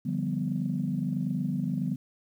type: chord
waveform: sine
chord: G dominant seventh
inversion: second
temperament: equal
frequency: 146.83 / 174.61 / 196 / 246.9 Hz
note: D3 / F3 / G3 / B3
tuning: 0 / 0 / 0 / 0 cents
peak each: -32 dBFS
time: 0.05-1.96 s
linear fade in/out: 10 ms
effects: tanh soft clip ceiling -17 dBFS + 10-bit